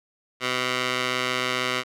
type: tone with band-pass filter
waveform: 15% pulse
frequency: 126.3 Hz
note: B2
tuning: 39 cents sharp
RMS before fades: -26 dBFS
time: 0.4-1.84 s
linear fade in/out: 50 ms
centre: 2500 Hz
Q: 0.93
effects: none